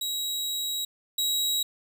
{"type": "tone pair in turn", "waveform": "sawtooth", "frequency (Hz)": [3848, 3848], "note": ["B7", "B7"], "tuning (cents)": [-46, -46], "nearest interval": "unison", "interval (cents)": 0, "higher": "neither", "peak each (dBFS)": [-25, -21], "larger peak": "second", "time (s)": [[0.01, 0.85], [1.18, 1.63]], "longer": "first", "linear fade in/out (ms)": 5, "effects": []}